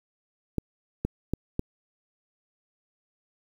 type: clicks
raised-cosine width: 3 ms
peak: -13 dBFS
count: 4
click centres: 0.583 / 1.05 / 1.336 / 1.594 s
effects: 8-bit